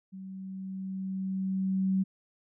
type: tone with level ramp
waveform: sine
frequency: 190.4 Hz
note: F#3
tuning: 50 cents sharp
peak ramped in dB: -40 to -23 dBFS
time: 0.12-2.04 s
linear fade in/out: 20 ms
effects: none